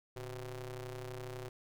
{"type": "ring-modulated tone", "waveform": "sawtooth", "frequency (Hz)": 130.5, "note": "C3", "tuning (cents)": -4, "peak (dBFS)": -35, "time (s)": [0.16, 1.49], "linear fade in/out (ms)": 5, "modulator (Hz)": 245, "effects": []}